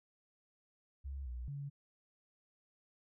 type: tone with pitch steps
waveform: sine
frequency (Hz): 68.5 / 61 / 141.4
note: C#2 / B1 / C#3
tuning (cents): -20 / -21 / +35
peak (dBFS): -40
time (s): 1.04-1.7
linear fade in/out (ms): 20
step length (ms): 220
effects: none